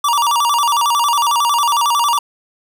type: tone with vibrato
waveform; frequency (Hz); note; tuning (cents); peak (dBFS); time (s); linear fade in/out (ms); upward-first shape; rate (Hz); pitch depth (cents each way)
square; 1046.5; C6; 0; -13; 0.04-2.19; 5; square; 11; 180
effects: none